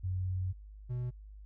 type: tone pair in turn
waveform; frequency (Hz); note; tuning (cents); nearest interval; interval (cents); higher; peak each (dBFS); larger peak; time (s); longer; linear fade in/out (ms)
sine / triangle; 92.5 / 123.47; F#2 / B2; 0 / 0; perfect fourth; 500; second; -31 / -31; neither; 0.03-0.53 / 0.89-1.11; first; 20
effects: added 51 Hz sine -47 dBFS peak until 1.45 s